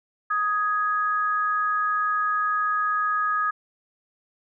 sine tone pair together, 1251 / 1662.6 Hz, D#6 / G#6, +9 / +1 cents, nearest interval perfect fourth, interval 492 cents, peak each -22 / -27 dBFS, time 0.3-3.51 s, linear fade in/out 10 ms, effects none

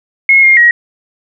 sine tone with pitch steps, 2167 / 2127 / 1898 Hz, C#7 / C7 / A#6, -40 / +28 / +31 cents, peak -3 dBFS, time 0.29-0.71 s, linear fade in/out 2 ms, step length 140 ms, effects none

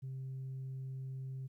sine tone, 132.2 Hz, C3, 18 cents sharp, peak -38 dBFS, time 0.02-1.48 s, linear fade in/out 20 ms, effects tanh soft clip ceiling -38 dBFS + 13-bit

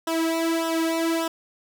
sawtooth tone with flanger, 328.1 Hz, E4, 8 cents flat, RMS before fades -24 dBFS, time 0.07-1.28 s, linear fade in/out 5 ms, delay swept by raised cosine 0.44 to 2.44 ms, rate 1.7 Hz, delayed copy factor -0.85, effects none

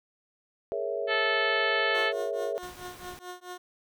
sine chord, A# half-diminished seventh, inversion third, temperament equal, 415.3 / 466.2 / 554.4 / 659.3 Hz, G#4 / A#4 / C#5 / E5, 0 / 0 / 0 / 0 cents, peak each -34 dBFS, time 0.72-2.58 s, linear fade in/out 0 ms
harmonic tone, 436.9 Hz, A4, 12 cents flat, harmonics 2 / 3 / 4 / 5 / 6 / 7 / 8 / 9 / 10, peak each -36 / -33 / -28 / -33 / -37 / -34 / -40 / -43 / -42 dBFS, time 1.07-2.13 s, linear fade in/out 50 ms
15% pulse tone with tremolo, 360 Hz, F#4, 47 cents flat, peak -30 dBFS, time 1.94-3.58 s, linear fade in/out 10 ms, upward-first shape triangle, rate 4.6 Hz, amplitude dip 100%
pink noise, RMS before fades -48 dBFS, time 2.63-3.19 s, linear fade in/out 0 ms
effects none

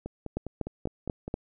two click trains, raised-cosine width 2 ms, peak -22 / -16 dBFS, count 7 / 5, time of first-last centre 0.06-1.28 / 0.37-1.341 s, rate 4.92 / 4.12 Hz, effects none

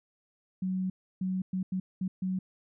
sine tone bursts at uneven times, 186.6 Hz, F#3, 15 cents sharp, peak -28 dBFS, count 6, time 0.62-0.9 / 1.21-1.42 / 1.53-1.63 / 1.72-1.8 / 2.01-2.08 / 2.22-2.39 s, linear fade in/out 5 ms, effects none

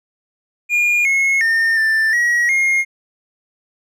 triangle tone with pitch steps, 2424 / 2173 / 1818 / 1775 / 1909 / 2138 Hz, D#7 / C#7 / A#6 / A6 / A#6 / C7, -46 / -35 / -44 / +15 / +41 / +37 cents, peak -11 dBFS, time 0.69-2.85 s, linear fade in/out 50 ms, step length 360 ms, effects none

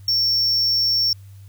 triangle tone, 5460 Hz, F8, 40 cents flat, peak -15 dBFS, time 0.08-1.13 s, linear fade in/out 2 ms, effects added 98 Hz sine -39 dBFS peak until 1.48 s + white hiss -58 dBFS RMS until 1.48 s

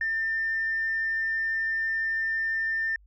sine tone, 1797 Hz, A6, 36 cents sharp, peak -24 dBFS, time 0.01-2.96 s, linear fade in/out 2 ms, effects tanh soft clip ceiling -20 dBFS + added 50 Hz sine -53 dBFS peak until 3.06 s

